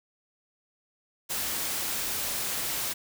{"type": "noise", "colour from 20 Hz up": "white", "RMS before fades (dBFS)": -31, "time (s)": [1.29, 2.94], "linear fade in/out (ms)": 20, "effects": []}